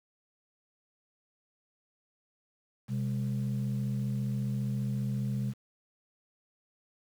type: tone pair together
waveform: sine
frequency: 127.8 / 202.6 Hz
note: C3 / G#3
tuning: -40 / -43 cents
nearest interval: minor sixth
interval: 797 cents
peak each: -29 / -32 dBFS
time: 2.88-5.54 s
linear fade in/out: 50 ms
effects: tanh soft clip ceiling -25 dBFS + 9-bit